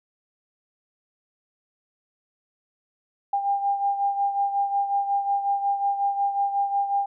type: beating tone pair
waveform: sine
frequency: 799 / 804.5 Hz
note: G5 / G5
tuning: +33 / +45 cents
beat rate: 5.5 Hz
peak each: -22 / -29 dBFS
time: 3.33-7.06 s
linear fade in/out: 5 ms
effects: none